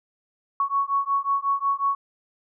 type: beating tone pair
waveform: sine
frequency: 1109 / 1114.5 Hz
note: C#6 / C#6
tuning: 0 / +9 cents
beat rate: 5.5 Hz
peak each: -24 dBFS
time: 0.6-1.95 s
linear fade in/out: 2 ms
effects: none